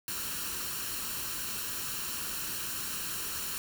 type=noise with comb filter; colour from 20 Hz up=white; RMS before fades=-36 dBFS; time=0.08-3.58 s; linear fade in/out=0 ms; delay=0.71 ms; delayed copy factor=+0.6; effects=none